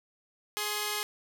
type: tone pair together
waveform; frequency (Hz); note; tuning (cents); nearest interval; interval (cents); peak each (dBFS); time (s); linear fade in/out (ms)
5% pulse; 418.2 / 1055.1; G#4 / C6; +12 / +14; octave + major third; 1602; -21 / -23; 0.57-1.03; 0
effects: none